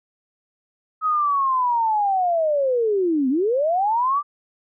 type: linear two-way sweep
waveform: sine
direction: down then up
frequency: 1278 to 248.9 to 1196 Hz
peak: -17 dBFS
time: 1.01-4.23 s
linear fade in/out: 50 ms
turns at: 3.29 s
effects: none